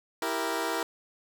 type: chord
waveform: 15% pulse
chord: E diminished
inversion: none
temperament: equal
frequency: 329.6 / 392 / 466.2 Hz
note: E4 / G4 / Bb4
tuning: 0 / 0 / 0 cents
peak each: -26 / -28 / -26 dBFS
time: 0.22-0.83 s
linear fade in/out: 2 ms
effects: none